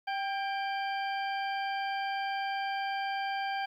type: harmonic tone with a mistuned harmonic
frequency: 784 Hz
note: G5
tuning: in tune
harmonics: 1 / 2 / 3 / 4 / 6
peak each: -32 / -38 / -42 / -44 / -48 dBFS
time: 0.07-3.66 s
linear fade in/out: 10 ms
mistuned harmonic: 2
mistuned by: +38 cents
effects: 11-bit